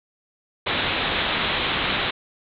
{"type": "low-pass noise", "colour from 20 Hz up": "white", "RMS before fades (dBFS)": -24, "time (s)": [0.66, 2.11], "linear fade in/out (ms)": 10, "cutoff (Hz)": 3900, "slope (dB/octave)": 96, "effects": []}